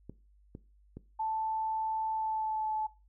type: clicks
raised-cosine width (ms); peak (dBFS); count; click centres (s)
3; -30; 3; 0.096 / 0.551 / 0.97
type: tone with pitch glide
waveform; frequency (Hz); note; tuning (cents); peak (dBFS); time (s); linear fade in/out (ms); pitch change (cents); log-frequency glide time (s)
sine; 880 to 865.9; A5 to A5; 0 to -28; -30; 1.19-2.87; 10; -28; 2.11-2.73
effects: noise-tail reverb RT60 0.3 s tail -19 dB re dry + added 50 Hz sine -60 dBFS peak until 3.08 s